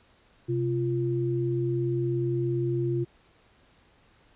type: tone pair together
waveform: sine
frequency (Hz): 129.1 / 346.3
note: C3 / F4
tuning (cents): -23 / -15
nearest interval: octave + perfect fourth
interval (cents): 1708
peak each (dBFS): -27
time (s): 0.48-3.05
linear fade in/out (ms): 20
effects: pink hiss -61 dBFS RMS until 4.35 s + resampled to 8000 Hz